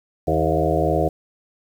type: harmonic tone with a mistuned harmonic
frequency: 79.4 Hz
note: D#2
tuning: 36 cents sharp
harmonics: 1 / 2 / 4 / 5 / 6 / 7 / 8 / 9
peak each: -25 / -25 / -25 / -25 / -25 / -25 / -25 / -25 dBFS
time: 0.27-1.09 s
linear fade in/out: 10 ms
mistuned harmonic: 8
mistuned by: +43 cents
effects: 8-bit